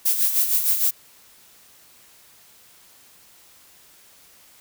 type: noise with tremolo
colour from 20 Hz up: violet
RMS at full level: -18 dBFS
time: 0.05-0.91 s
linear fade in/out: 10 ms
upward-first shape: sine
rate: 6.5 Hz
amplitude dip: 60%
effects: white hiss -52 dBFS RMS until 4.6 s